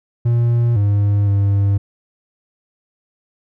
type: tone with pitch steps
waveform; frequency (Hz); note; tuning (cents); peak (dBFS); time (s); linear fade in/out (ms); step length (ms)
triangle; 118.5 / 101.8 / 99.9; A#2 / G#2 / G2; +29 / -34 / +33; -10; 0.25-1.78; 10; 510
effects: none